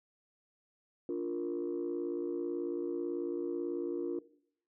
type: chord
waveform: sine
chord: Bb major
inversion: first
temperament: just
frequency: 291.4 / 349.6 / 466.2 Hz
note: D4 / F4 / Bb4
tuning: -13 / +2 / 0 cents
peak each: -37 / -34 / -39 dBFS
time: 1.09-4.19 s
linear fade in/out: 2 ms
effects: noise-tail reverb RT60 0.6 s tail -18 dB re dry + tanh soft clip ceiling -27 dBFS